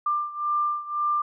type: beating tone pair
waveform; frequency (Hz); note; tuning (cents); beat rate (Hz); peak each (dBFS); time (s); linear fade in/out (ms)
sine; 1189 / 1190.9; D6 / D6; +21 / +24; 1.9; -25 / -28; 0.06-1.22; 5
effects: none